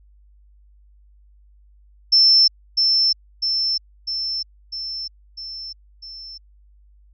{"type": "tone with echo", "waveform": "sine", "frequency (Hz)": 5330, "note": "E8", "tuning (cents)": 18, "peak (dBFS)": -10, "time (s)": [2.12, 2.48], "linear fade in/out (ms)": 10, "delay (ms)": 650, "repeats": 6, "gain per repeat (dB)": -4, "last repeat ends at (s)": 6.38, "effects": ["added 50 Hz sine -49 dBFS peak until 7.13 s"]}